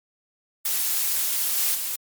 blue noise with level steps, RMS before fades -24 / -22 / -28 dBFS, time 0.65-1.96 s, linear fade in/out 5 ms, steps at 1.57 / 1.74 s, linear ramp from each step 20 ms, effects MP3 96 kbps

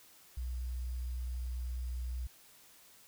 sine tone with sample-and-hold, 61.74 Hz, B1, in tune, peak -35 dBFS, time 0.37-2.27 s, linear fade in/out 5 ms, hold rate 4900 Hz, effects white hiss -60 dBFS RMS until 3.07 s

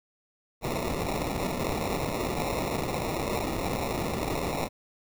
white noise with sample-and-hold, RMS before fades -30 dBFS, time 0.61-4.69 s, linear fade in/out 50 ms, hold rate 1575 Hz, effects none

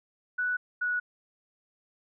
sine tone pair in turn, 1480 / 1466.4 Hz, F#6 / F#6, 0 / -16 cents, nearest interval unison, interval 16 cents, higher first, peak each -26 dBFS, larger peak neither, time 0.38-0.57 / 0.81-1 s, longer neither, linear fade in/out 10 ms, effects none

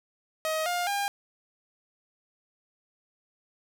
sawtooth tone with pitch steps, 631 / 707 / 805 Hz, D#5 / F5 / G5, +24 / +21 / +46 cents, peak -23 dBFS, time 0.45-1.08 s, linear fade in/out 0 ms, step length 210 ms, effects none

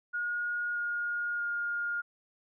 sine tone with pitch steps, 1437 / 1427.1 / 1417.2 Hz, F6 / F6 / F6, +49 / +37 / +25 cents, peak -30 dBFS, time 0.13-2.02 s, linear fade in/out 20 ms, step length 630 ms, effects none

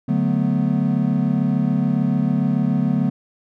triangle chord, B minor seventh, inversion first, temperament equal, 146.83 / 185 / 220 / 246.9 Hz, D3 / F#3 / A3 / B3, 0 / 0 / 0 / 0 cents, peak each -20 dBFS, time 0.08-3.1 s, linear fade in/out 10 ms, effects none

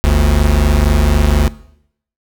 square tone pair together, 49.36 / 73.42 Hz, G1 / D2, +13 / 0 cents, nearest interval perfect fifth, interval 687 cents, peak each -12 dBFS, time 0.04-1.48 s, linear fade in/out 0 ms, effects noise-tail reverb RT60 0.7 s tail -19 dB re dry

